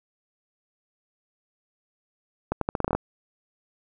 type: accelerating click train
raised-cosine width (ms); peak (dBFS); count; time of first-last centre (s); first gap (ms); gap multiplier
1; -10; 10; 2.52-2.95; 93; 0.82
effects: none